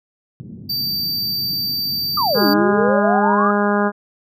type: band-pass noise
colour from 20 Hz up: pink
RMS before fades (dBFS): -35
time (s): 0.4-2.9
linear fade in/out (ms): 0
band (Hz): 110 to 250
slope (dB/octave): 24
type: tone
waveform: square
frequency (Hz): 4643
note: D8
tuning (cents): -21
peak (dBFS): -20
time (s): 0.69-2.54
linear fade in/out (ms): 10
type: exponential two-way sweep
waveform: sine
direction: down then up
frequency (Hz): 1271 to 277.2 to 1271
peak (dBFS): -16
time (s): 2.17-3.51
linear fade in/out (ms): 5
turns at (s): 2.48
type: harmonic tone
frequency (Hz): 204.9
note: G#3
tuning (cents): -23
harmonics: 1 / 2 / 3 / 4 / 5 / 6 / 7 / 8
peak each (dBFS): -18 / -21 / -23 / -24 / -25 / -26 / -26 / -27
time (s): 2.34-3.92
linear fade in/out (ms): 50
effects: none